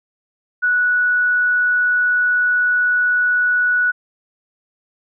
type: tone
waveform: sine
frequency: 1472 Hz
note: F#6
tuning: 9 cents flat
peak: -13 dBFS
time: 0.62-3.92 s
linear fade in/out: 20 ms
effects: none